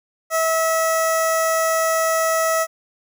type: tone with notch filter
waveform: 15% pulse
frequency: 648 Hz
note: E5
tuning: 30 cents flat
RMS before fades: -19 dBFS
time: 0.3-2.67 s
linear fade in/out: 50 ms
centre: 2900 Hz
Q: 0.96
effects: none